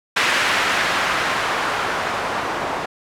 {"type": "noise with low-pass filter sweep", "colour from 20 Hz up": "blue", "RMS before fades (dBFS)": -21, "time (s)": [0.16, 2.86], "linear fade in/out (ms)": 10, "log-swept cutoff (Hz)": [2000, 850], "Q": 1, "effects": []}